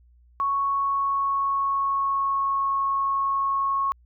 sine tone with pitch glide, 1108.7 to 1097.2 Hz, C#6 to C#6, 0 to -18 cents, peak -21 dBFS, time 0.4-3.92 s, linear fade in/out 0 ms, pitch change -18 cents, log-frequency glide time 0.6-2.73 s, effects added 60 Hz sine -53 dBFS peak until 4.05 s

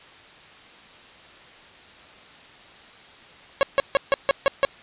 sawtooth tone bursts, 550 Hz, C#5, 14 cents flat, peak -11 dBFS, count 7, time 3.61-4.65 s, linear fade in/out 0 ms, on 20 ms, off 150 ms, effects white hiss -47 dBFS RMS until 4.82 s + resampled to 8000 Hz

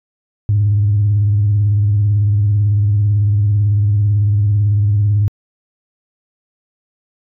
sine tone with vibrato, 103.1 Hz, G#2, 12 cents flat, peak -9 dBFS, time 0.49-5.28 s, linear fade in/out 0 ms, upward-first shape sine, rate 18 Hz, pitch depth 63 cents each way, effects tanh soft clip ceiling -6 dBFS

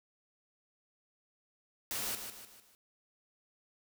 white noise with echo, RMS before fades -37 dBFS, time 1.91-2.15 s, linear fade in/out 0 ms, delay 150 ms, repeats 4, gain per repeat -7 dB, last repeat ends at 2.75 s, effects none

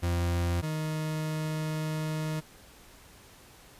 40% pulse tone pair in turn, 86.6 / 155.78 Hz, F2 / D#3, -14 / +2 cents, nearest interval minor seventh, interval 1016 cents, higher second, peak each -25 / -29 dBFS, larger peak first, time 0.02-0.62 / 0.62-2.41 s, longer second, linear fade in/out 20 ms, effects pink hiss -54 dBFS RMS until 3.79 s + resampled to 32000 Hz

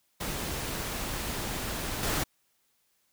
pink noise with level steps, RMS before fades -34 / -29 dBFS, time 0.2-2.24 s, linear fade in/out 10 ms, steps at 2.03 s, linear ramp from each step 2 ms, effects white hiss -72 dBFS RMS until 3.12 s

